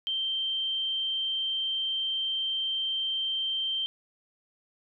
sine tone, 3136 Hz, G7, in tune, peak -27 dBFS, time 0.07-3.86 s, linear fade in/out 0 ms, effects none

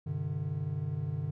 triangle chord, G suspended fourth, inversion none, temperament equal with one note detuned, 98 / 130.81 / 150.26 Hz, G2 / C3 / D3, 0 / 0 / +40 cents, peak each -36 / -35 / -32 dBFS, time 0.06-1.31 s, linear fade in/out 10 ms, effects none

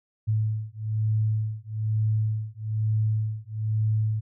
sine beating tone pair, 108.1 / 109.2 Hz, A2 / A2, -30 / -13 cents, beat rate 1.1 Hz, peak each -26 dBFS, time 0.27-4.21 s, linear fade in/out 20 ms, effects none

